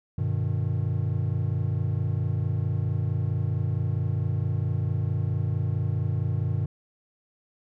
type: chord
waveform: triangle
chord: G augmented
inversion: none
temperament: just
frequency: 98 / 122.5 / 153.12 Hz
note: G2 / B2 / D#3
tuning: 0 / -14 / -27 cents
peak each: -25 / -26 / -28 dBFS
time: 0.18-6.66 s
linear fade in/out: 5 ms
effects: none